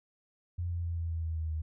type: tone with pitch steps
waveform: sine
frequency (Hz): 87.31 / 86.01 / 84.73 / 83.46 / 82.22 / 80.99 / 79.79 / 78.6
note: F2 / F2 / E2 / E2 / E2 / E2 / D#2 / D#2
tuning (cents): 0 / -26 / +48 / +22 / -4 / -30 / +44 / +18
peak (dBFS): -31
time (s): 0.58-1.62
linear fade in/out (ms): 10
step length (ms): 130
effects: none